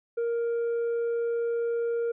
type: tone with tanh clipping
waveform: sine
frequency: 467.4 Hz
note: A#4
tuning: 5 cents sharp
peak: -26 dBFS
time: 0.17-2.12 s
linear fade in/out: 10 ms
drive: 3 dB
effects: none